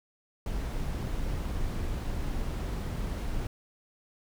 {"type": "noise", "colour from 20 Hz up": "brown", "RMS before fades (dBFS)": -32, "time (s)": [0.46, 3.47], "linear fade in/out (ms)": 2, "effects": []}